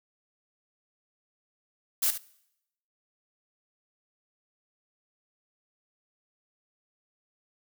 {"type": "noise with echo", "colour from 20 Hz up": "blue", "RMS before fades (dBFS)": -25, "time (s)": [2.02, 2.11], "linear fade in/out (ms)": 10, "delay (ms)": 72, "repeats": 1, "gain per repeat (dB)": -11, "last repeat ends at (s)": 2.182, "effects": ["noise-tail reverb RT60 0.8 s tail -21 dB re dry"]}